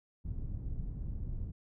pink low-pass noise, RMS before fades -38 dBFS, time 0.24-1.52 s, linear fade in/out 20 ms, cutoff 120 Hz, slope 12 dB/octave, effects none

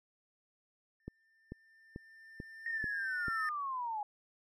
triangle tone with exponential growth, 1793 Hz, A6, 32 cents sharp, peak -32 dBFS, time 1-3.49 s, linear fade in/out 1 ms, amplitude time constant 540 ms
click train, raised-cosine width 3 ms, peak -29 dBFS, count 6, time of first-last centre 1.08-3.283 s, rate 2.27 Hz
sine linear sweep, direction down, 1864.7 to 815 Hz, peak -35 dBFS, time 2.66-4.03 s, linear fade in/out 2 ms
effects none

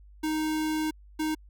square tone bursts at uneven times, 311.1 Hz, D#4, in tune, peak -27 dBFS, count 2, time 0.23-0.91 / 1.19-1.35 s, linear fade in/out 10 ms, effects added 50 Hz sine -49 dBFS peak until 1.49 s

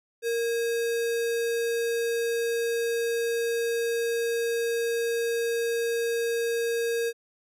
sine tone with sample-and-hold, 464.7 Hz, A#4, 5 cents flat, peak -24 dBFS, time 0.22-7.13 s, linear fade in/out 50 ms, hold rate 2100 Hz, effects resampled to 32000 Hz

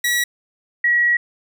sawtooth / sine tone pair in turn, 1928 / 1916.9 Hz, B6 / A#6, -42 / +48 cents, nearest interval unison, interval 10 cents, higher first, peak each -13 dBFS, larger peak neither, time 0.04-0.24 / 0.84-1.17 s, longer second, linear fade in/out 5 ms, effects none

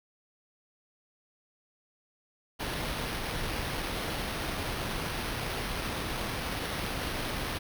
pink noise with sample-and-hold, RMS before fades -34 dBFS, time 2.59-7.59 s, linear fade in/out 20 ms, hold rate 7350 Hz, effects none

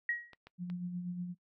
sine tone with exponential decay, 1900 Hz, A#6, 33 cents sharp, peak -28 dBFS, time 0.09-0.35 s, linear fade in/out 2 ms, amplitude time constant 55 ms
clicks, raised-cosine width 0.3 ms, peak -35 dBFS, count 3, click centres 0.333 / 0.47 / 0.7 s
sine tone with tremolo, 177.6 Hz, F3, 29 cents sharp, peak -34 dBFS, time 0.58-1.35 s, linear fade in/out 50 ms, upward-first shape sine, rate 8.3 Hz, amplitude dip 45%
effects noise-tail reverb RT60 0.1 s tail -23 dB re dry

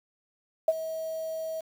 sine tone with ADSR envelope, 642 Hz, E5, 46 cents flat, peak -16 dBFS, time 0.68-1.61 s, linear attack 4 ms, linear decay 38 ms, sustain -15 dB, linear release 10 ms, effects 8-bit

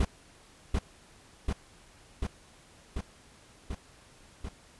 brown noise with echo, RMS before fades -24 dBFS, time 0-0.05 s, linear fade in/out 5 ms, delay 740 ms, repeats 6, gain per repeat -2 dB, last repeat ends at 4.49 s, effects pink hiss -57 dBFS RMS until 4.79 s + resampled to 24000 Hz

